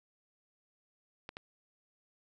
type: clicks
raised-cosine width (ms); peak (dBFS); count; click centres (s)
0.3; -26; 2; 1.291 / 1.369
effects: none